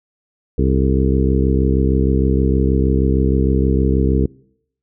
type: harmonic tone with a mistuned harmonic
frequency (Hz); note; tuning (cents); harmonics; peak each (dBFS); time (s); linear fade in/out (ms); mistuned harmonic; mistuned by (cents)
66.4; C2; +26; 1 / 2 / 3 / 4 / 5 / 6 / 7; -16 / -19 / -21 / -22 / -23 / -24 / -24; 0.58-4.26; 5; 7; -64
effects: noise-tail reverb RT60 0.7 s tail -24 dB re dry